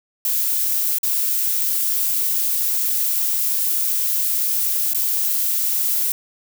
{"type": "noise with dropouts", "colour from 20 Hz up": "violet", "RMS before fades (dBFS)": -20, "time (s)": [0.25, 6.12], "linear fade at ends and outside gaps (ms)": 2, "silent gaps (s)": [[0.985, 1.031], [4.935, 4.946]], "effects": []}